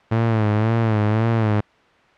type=tone with vibrato; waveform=sawtooth; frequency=110 Hz; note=A2; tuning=in tune; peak=-12 dBFS; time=0.11-1.61 s; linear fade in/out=10 ms; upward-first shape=sine; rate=1.9 Hz; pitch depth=82 cents each way; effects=white hiss -53 dBFS RMS until 2.17 s + low-pass 2000 Hz 12 dB/octave